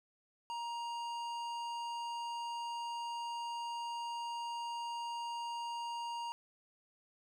sine tone with hard clipping, 940 Hz, A#5, 14 cents sharp, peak -40 dBFS, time 0.5-6.32 s, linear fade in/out 0 ms, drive 13 dB, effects none

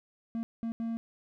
triangle tone bursts at uneven times, 228.8 Hz, A#3, 32 cents flat, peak -29 dBFS, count 3, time 0.35-0.43 / 0.63-0.72 / 0.8-0.97 s, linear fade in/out 0 ms, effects none

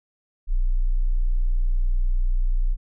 sine tone, 30.29 Hz, B0, 33 cents flat, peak -17 dBFS, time 0.47-2.77 s, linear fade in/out 50 ms, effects none

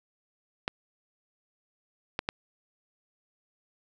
clicks, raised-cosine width 0.3 ms, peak -12 dBFS, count 3, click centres 0.679 / 2.191 / 2.289 s, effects none

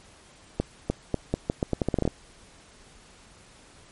accelerating click train, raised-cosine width 2 ms, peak -10 dBFS, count 14, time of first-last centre 0.6-2.077 s, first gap 300 ms, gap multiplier 0.81, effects pink hiss -53 dBFS RMS until 3.91 s + MP3 48 kbps

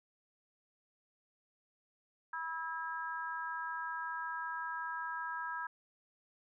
harmonic tone, 325.3 Hz, E4, 23 cents flat, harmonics 3 / 4 / 5, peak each -41 / -43 / -41 dBFS, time 2.33-5.67 s, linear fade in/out 5 ms, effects none

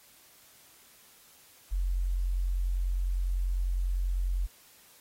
sine tone, 45 Hz, F#1, 47 cents flat, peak -26 dBFS, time 1.71-4.47 s, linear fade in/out 20 ms, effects white hiss -58 dBFS RMS until 5 s + AAC 48 kbps

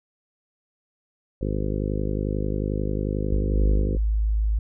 harmonic tone, 51.2 Hz, G#1, 24 cents flat, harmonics 1 / 2 / 3 / 4 / 5 / 6 / 7 / 8 / 9 / 10, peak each -27 / -30 / -32 / -33 / -34 / -35 / -35 / -36 / -37 / -37 dBFS, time 1.41-3.97 s, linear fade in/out 5 ms
sine tone, 53.4 Hz, G#1, 49 cents sharp, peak -19 dBFS, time 3.32-4.59 s, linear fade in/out 5 ms
effects none

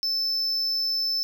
triangle tone, 5274 Hz, E8, in tune, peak -22 dBFS, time 0.03-1.23 s, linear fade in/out 0 ms, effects none

